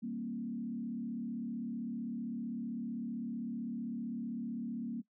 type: tone with frequency modulation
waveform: sine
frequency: 233.1 Hz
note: A#3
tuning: in tune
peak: -36 dBFS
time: 0.02-5.02 s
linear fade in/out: 20 ms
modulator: 35.6 Hz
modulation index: 0.94
effects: noise-tail reverb RT60 0.1 s tail -20 dB re dry